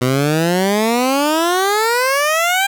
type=exponential sweep; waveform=15% pulse; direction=up; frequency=123.4 to 801 Hz; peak=-7 dBFS; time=0.01-2.67 s; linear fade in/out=10 ms; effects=none